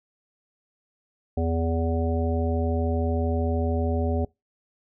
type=harmonic tone; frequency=82.41 Hz; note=E2; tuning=in tune; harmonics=1 / 3 / 5 / 7 / 9; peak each=-24 / -29 / -31 / -32 / -34 dBFS; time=1.37-4.25 s; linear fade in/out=5 ms; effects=noise-tail reverb RT60 0.2 s tail -23 dB re dry